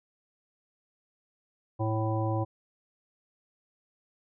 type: harmonic tone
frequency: 110 Hz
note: A2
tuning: in tune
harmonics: 1 / 3 / 5 / 7 / 9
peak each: -28 / -33 / -35 / -36 / -38 dBFS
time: 1.79-2.45 s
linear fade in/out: 20 ms
effects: none

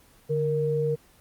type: tone pair together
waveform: sine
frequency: 146.76 / 466.2 Hz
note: D3 / A#4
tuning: -1 / 0 cents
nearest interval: octave + minor sixth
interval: 2001 cents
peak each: -27 / -24 dBFS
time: 0.29-0.96 s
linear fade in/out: 20 ms
effects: pink hiss -57 dBFS RMS until 1.2 s + Opus 24 kbps

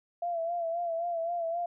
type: tone with vibrato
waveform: sine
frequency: 678 Hz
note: E5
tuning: 49 cents sharp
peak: -29 dBFS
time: 0.22-1.66 s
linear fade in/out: 5 ms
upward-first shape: sine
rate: 3.8 Hz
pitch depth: 55 cents each way
effects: none

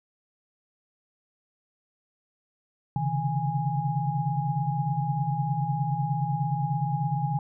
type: tone cluster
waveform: sine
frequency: 133.2 / 143 / 159.8 / 824 Hz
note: C3 / D3 / D#3 / G#5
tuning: +31 / -46 / +47 / -14 cents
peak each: -30 dBFS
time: 2.96-7.39 s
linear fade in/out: 2 ms
effects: none

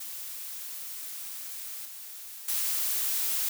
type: noise with level steps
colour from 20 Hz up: blue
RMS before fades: -39 / -43 / -29 dBFS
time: 0-3.49 s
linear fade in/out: 5 ms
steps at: 1.85 / 2.48 s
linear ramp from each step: 5 ms
effects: none

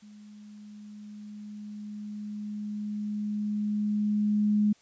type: tone with level ramp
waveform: sine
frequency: 209.2 Hz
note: G#3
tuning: 13 cents sharp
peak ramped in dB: -47 to -20 dBFS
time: 0.02-4.73 s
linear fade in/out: 10 ms
effects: white hiss -62 dBFS RMS until 4.81 s + resampled to 16000 Hz

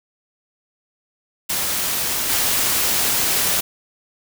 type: noise with level steps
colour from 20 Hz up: white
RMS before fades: -22 / -19 dBFS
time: 1.49-3.61 s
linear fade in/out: 10 ms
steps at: 2.29 s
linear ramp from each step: 10 ms
effects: none

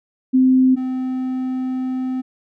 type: tone pair in turn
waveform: sine / triangle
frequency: 258.8 / 257.6 Hz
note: C4 / C4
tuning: -19 / -27 cents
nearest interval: unison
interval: 8 cents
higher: first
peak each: -10 / -18 dBFS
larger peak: first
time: 0.33-0.76 / 0.76-2.22 s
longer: second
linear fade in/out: 20 ms
effects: none

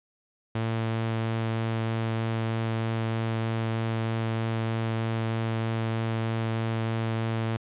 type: tone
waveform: sawtooth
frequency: 112.9 Hz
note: A2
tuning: 45 cents sharp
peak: -22 dBFS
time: 0.55-7.57 s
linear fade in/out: 5 ms
effects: resampled to 8000 Hz + 10-bit

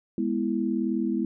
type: chord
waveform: sine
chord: E major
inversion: first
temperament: equal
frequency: 207.7 / 246.9 / 329.6 Hz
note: G#3 / B3 / E4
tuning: 0 / 0 / 0 cents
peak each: -28 dBFS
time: 0.18-1.25 s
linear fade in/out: 2 ms
effects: none

